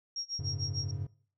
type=tone with tremolo; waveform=sine; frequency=5588 Hz; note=F8; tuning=in tune; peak=-32 dBFS; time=0.16-0.91 s; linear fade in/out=2 ms; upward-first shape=sine; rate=6.7 Hz; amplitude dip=100%
type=chord; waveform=triangle; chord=F# suspended second; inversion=none; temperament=equal with one note detuned; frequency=92.5 / 105.21 / 138.59 Hz; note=F#2 / G#2 / C#3; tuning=0 / +23 / 0 cents; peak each=-36 dBFS; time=0.39-1.07 s; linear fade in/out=5 ms
effects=noise-tail reverb RT60 0.5 s tail -21 dB re dry